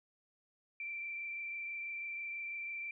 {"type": "tone with frequency modulation", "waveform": "sine", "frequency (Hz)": 2349, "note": "D7", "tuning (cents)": 0, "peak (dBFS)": -39, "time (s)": [0.8, 2.91], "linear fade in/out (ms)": 2, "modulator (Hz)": 26.1, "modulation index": 1.2, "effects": []}